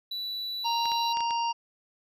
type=tone; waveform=triangle; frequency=3951 Hz; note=B7; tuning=in tune; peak=-30 dBFS; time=0.11-1.13 s; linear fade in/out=5 ms
type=harmonic tone; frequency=932.3 Hz; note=A#5; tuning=in tune; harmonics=1 / 3 / 5 / 6; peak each=-26 / -36 / -40 / -42 dBFS; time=0.64-1.53 s; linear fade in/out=20 ms
type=clicks; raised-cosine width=0.2 ms; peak=-21 dBFS; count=5; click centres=0.856 / 0.918 / 1.171 / 1.206 / 1.308 s
effects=none